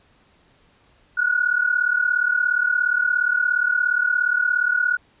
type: tone pair together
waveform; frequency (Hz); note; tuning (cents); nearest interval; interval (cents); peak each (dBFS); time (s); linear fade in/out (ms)
sine; 1442.9 / 1480; F#6 / F#6; -44 / 0; unison; 44; -20 / -20; 1.17-4.97; 10
effects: pink hiss -58 dBFS RMS until 5.2 s + resampled to 8000 Hz